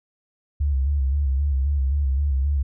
sine tone with vibrato, 69.3 Hz, C#2, in tune, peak -18 dBFS, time 0.6-2.63 s, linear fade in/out 10 ms, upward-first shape square, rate 3.8 Hz, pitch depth 68 cents each way, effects none

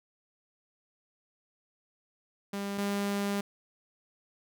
sawtooth tone pair in turn, 200 / 201.2 Hz, G3 / G3, +35 / +45 cents, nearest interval unison, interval 10 cents, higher second, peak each -29 / -25 dBFS, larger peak second, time 2.53-2.78 / 2.78-3.41 s, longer second, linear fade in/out 5 ms, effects none

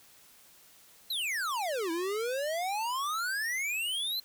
square exponential two-way sweep, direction down then up, 4186 to 322 to 4186 Hz, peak -31 dBFS, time 1.1-4.2 s, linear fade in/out 5 ms, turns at 1.91 s, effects white hiss -58 dBFS RMS until 4.24 s

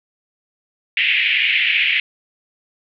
white band-pass noise, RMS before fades -17 dBFS, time 0.97-2 s, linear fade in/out 2 ms, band 2000 to 2900 Hz, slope 48 dB/octave, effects none

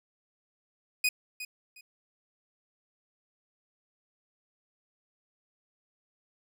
sawtooth tone with echo, 2489 Hz, D#7, in tune, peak -20 dBFS, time 1.04-1.09 s, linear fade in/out 5 ms, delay 360 ms, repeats 2, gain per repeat -13 dB, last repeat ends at 1.81 s, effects none

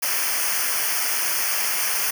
white noise with comb filter, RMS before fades -23 dBFS, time 0.02-2.11 s, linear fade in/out 10 ms, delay 0.26 ms, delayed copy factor -0.95, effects none

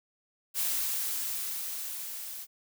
blue noise with level ramp, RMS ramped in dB -29 to -41 dBFS, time 0.54-2.47 s, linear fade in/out 50 ms, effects none

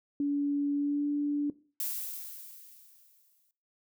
sine tone with pitch glide, 286 to 290.5 Hz, D4 to D4, -46 to -19 cents, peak -26 dBFS, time 0.2-1.5 s, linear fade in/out 2 ms, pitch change +27 cents, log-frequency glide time 0.74-1.07 s
violet noise with exponential decay, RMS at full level -32 dBFS, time 1.8-3.51 s, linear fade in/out 1 ms, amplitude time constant 370 ms
effects noise-tail reverb RT60 0.4 s tail -19 dB re dry

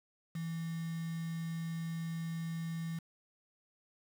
sine tone with quantisation, 164.81 Hz, E3, in tune, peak -36 dBFS, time 0.35-2.99 s, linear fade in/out 5 ms, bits 8, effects none

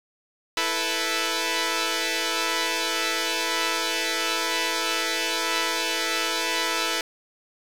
5% pulse chord, E suspended fourth, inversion none, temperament equal, 329.6 / 440 / 493.9 Hz, E4 / A4 / B4, 0 / 0 / 0 cents, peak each -16 dBFS, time 0.57-7.01 s, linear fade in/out 2 ms, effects low-pass 11000 Hz 12 dB/octave + 7-bit

